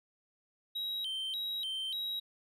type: tone with vibrato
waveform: triangle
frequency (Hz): 3460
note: A7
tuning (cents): -30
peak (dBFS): -33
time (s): 0.75-2.2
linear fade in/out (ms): 10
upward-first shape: square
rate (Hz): 1.7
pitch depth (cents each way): 180
effects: none